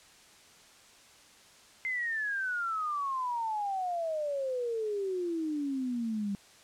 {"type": "exponential sweep", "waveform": "sine", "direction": "down", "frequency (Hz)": [2093, 196], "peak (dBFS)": -30, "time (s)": [1.85, 6.35], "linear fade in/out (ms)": 0, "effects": ["white hiss -57 dBFS RMS until 6.63 s", "low-pass 8000 Hz 12 dB/octave"]}